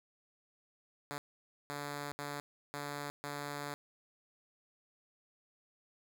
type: tone bursts at uneven times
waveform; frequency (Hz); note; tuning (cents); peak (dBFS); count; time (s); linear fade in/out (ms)
5% pulse; 144.6; D3; -27; -28; 5; 1.11-1.18 / 1.7-2.12 / 2.19-2.4 / 2.74-3.1 / 3.24-3.74; 0
effects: none